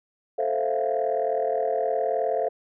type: chord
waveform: sine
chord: F major seventh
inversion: first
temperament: equal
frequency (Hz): 440 / 523.3 / 659.3 / 698.5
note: A4 / C5 / E5 / F5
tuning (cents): 0 / 0 / 0 / 0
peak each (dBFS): -27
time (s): 0.38-2.49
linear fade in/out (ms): 10
effects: tanh soft clip ceiling -15 dBFS